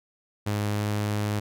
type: tone with pitch glide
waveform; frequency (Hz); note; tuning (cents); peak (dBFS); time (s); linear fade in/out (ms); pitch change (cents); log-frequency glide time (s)
sawtooth; 103.83 to 104.43; G#2 to G#2; 0 to +10; -21; 0.46-1.4; 10; +10; 0.73-0.84
effects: none